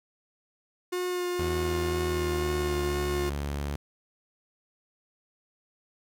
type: tone with vibrato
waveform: 45% pulse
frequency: 358.7 Hz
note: F4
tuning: 46 cents sharp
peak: -28 dBFS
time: 0.92-3.3 s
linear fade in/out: 10 ms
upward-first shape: sine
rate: 2 Hz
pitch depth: 13 cents each way
type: tone with pitch glide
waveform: sawtooth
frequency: 81.7 to 71.54 Hz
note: E2 to D2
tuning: -15 to -45 cents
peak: -26 dBFS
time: 1.39-3.76 s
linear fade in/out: 5 ms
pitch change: -230 cents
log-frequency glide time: 1.98-3.07 s
effects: 10-bit